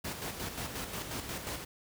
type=noise with tremolo; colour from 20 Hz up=pink; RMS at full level=-37 dBFS; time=0.04-1.65 s; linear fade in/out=10 ms; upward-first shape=square; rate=5.6 Hz; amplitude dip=45%; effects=high-pass 60 Hz 12 dB/octave